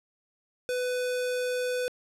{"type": "tone", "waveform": "square", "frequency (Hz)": 498.8, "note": "B4", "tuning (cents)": 17, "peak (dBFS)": -28, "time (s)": [0.69, 1.88], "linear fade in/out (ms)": 0, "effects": ["low-pass 12000 Hz 12 dB/octave", "11-bit"]}